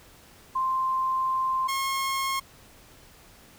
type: tone pair in turn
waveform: sine / sawtooth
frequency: 1046.5 / 1079 Hz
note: C6 / C#6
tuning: 0 / -47 cents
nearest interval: minor second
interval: 53 cents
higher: second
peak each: -23 / -22 dBFS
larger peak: second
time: 0.55-1.68 / 1.68-2.4 s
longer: first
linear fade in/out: 10 ms
effects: pink hiss -53 dBFS RMS until 3.58 s